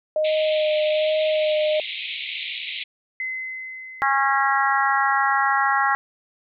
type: tone with vibrato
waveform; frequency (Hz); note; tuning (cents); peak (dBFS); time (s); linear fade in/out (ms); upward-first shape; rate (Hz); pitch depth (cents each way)
sine; 616; D#5; -17; -18; 0.16-1.8; 2; sine; 1.2; 14
type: band-pass noise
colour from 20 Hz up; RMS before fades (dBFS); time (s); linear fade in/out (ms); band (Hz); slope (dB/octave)
pink; -31; 0.24-2.84; 10; 2100 to 3900; 96
type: tone with exponential decay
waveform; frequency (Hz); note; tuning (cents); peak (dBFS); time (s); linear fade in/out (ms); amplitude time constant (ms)
sine; 2048; C7; -38; -24; 3.2-5.69; 2; 540
type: harmonic tone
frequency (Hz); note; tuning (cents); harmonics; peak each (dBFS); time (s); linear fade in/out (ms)
273.5; C#4; -23; 3 / 4 / 5 / 6 / 7; -22 / -23 / -24 / -25 / -25; 4.02-5.95; 0
effects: none